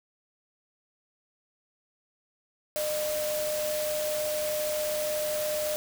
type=tone in noise; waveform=sine; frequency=607 Hz; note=D#5; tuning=43 cents flat; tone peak=-28 dBFS; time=2.76-5.76 s; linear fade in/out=0 ms; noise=white; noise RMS=-35 dBFS; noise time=2.76-5.76 s; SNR=+4 dB; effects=none